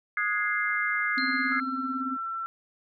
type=chord; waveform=sine; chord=Ab dominant seventh; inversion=second; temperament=equal with one note detuned; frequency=1244.5 / 1452 / 1661.2 / 2093 Hz; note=Eb6 / Gb6 / Ab6 / C7; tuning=0 / -33 / 0 / 0 cents; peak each=-32 / -32 / -29 / -29 dBFS; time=0.17-1.6 s; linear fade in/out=2 ms
type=tone with tremolo; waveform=sine; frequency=261.3 Hz; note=C4; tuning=2 cents flat; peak=-28 dBFS; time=1.17-2.17 s; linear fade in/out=10 ms; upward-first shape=sine; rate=18 Hz; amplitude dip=70%
type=tone with exponential decay; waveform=sine; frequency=4163 Hz; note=C8; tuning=10 cents flat; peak=-31 dBFS; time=1.18-2.01 s; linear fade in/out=0 ms; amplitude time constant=180 ms
type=tone; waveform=sine; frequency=1344 Hz; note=E6; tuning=33 cents sharp; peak=-30 dBFS; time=1.52-2.46 s; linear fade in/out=0 ms
effects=none

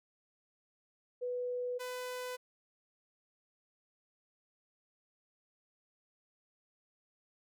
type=tone pair in turn; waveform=sine / sawtooth; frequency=493.9 / 500.8 Hz; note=B4 / B4; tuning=0 / +24 cents; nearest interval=unison; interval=24 cents; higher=second; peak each=-34 / -35 dBFS; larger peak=first; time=1.21-1.79 / 1.79-2.37 s; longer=neither; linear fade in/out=20 ms; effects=none

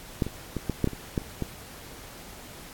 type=clicks; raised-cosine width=3 ms; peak=-10 / -19 / -16 / -13 / -9 / -13 / -24 / -12 / -30 / -15 dBFS; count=10; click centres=0.222 / 0.266 / 0.567 / 0.697 / 0.843 / 0.874 / 0.933 / 1.178 / 1.218 / 1.423 s; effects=pink hiss -45 dBFS RMS until 2.73 s + AAC 64 kbps

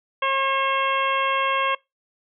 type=harmonic tone; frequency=540 Hz; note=C#5; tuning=45 cents flat; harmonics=1 / 2 / 3 / 4 / 5 / 6; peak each=-27 / -22 / -30 / -29 / -29 / -32 dBFS; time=0.22-1.75 s; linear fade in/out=5 ms; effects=noise-tail reverb RT60 0.2 s tail -23 dB re dry

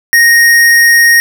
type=tone; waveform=square; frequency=1864.7 Hz; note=A#6; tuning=in tune; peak=-4 dBFS; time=0.13-1.2 s; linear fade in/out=0 ms; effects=none

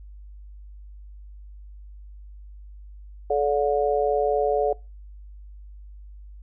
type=harmonic tone; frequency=144.1 Hz; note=D3; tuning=33 cents flat; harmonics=3 / 4 / 5; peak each=-23 / -24 / -25 dBFS; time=3.3-4.73 s; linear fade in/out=5 ms; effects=noise-tail reverb RT60 0.3 s tail -25 dB re dry + added 50 Hz sine -40 dBFS peak until 6.42 s

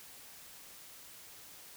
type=silence; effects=white hiss -53 dBFS RMS until 1.76 s

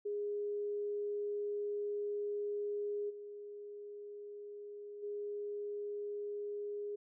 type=tone with level steps; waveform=sine; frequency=412 Hz; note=G#4; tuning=14 cents flat; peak=-35 / -45 / -38 dBFS; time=0.05-6.96 s; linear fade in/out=10 ms; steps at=3.09 / 5.02 s; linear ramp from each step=20 ms; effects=none

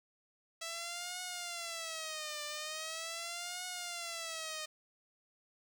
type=tone with vibrato; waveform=5% pulse; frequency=657 Hz; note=E5; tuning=6 cents flat; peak=-28 dBFS; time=0.61-4.66 s; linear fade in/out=10 ms; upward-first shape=triangle; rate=0.41 Hz; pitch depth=180 cents each way; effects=none

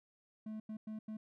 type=tone bursts at uneven times; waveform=triangle; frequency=216.7 Hz; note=A3; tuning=26 cents flat; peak=-39 dBFS; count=4; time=0.46-0.6 / 0.69-0.77 / 0.87-0.99 / 1.08-1.17 s; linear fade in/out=5 ms; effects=none

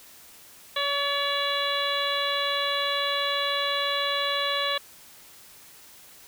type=harmonic tone with a mistuned harmonic; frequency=566 Hz; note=C#5; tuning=36 cents sharp; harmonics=1 / 2 / 3 / 4 / 5 / 6 / 7; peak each=-31 / -30 / -32 / -35 / -35 / -30 / -32 dBFS; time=0.76-4.78 s; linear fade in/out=5 ms; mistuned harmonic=3; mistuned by=+20 cents; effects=white hiss -50 dBFS RMS until 6.27 s

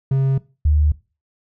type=tone pair in turn; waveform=triangle / sine; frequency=134.8 / 75.13 Hz; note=C#3 / D2; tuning=-48 / +40 cents; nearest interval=minor seventh; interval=1012 cents; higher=first; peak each=-12 dBFS; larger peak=neither; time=0.11-0.38 / 0.65-0.92 s; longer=neither; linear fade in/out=5 ms; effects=noise-tail reverb RT60 0.3 s tail -19 dB re dry

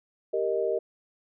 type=chord; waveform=sine; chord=Eb major; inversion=first; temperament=equal; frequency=392 / 466.2 / 622.3 Hz; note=G4 / Bb4 / Eb5; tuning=0 / 0 / 0 cents; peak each=-29 / -28 / -29 dBFS; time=0.33-0.79 s; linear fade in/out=10 ms; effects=none

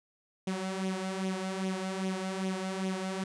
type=tone with flanger; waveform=sawtooth; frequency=189.2 Hz; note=F#3; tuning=39 cents sharp; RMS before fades=-34 dBFS; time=0.47-3.24 s; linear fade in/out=5 ms; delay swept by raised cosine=0.31 to 3.91 ms; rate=2.5 Hz; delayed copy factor=+0.6; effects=resampled to 22050 Hz

